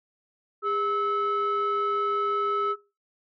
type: tone pair together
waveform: sine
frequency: 405.7 / 1300 Hz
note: G#4 / E6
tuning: -41 / -24 cents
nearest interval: octave + minor sixth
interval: 2017 cents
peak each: -27 / -23 dBFS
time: 0.62-2.76 s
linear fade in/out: 50 ms
effects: noise-tail reverb RT60 0.3 s tail -19 dB re dry + tanh soft clip ceiling -20 dBFS